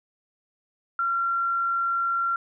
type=tone; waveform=sine; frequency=1371 Hz; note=F6; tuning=32 cents flat; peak=-22 dBFS; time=0.99-2.36 s; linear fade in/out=2 ms; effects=none